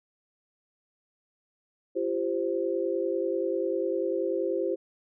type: chord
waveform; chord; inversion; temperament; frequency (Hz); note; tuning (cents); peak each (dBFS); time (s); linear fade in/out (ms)
sine; F suspended second; none; equal with one note detuned; 341.8 / 392 / 523.3; F4 / G4 / C5; -37 / 0 / 0; -30; 1.95-4.76; 20
effects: none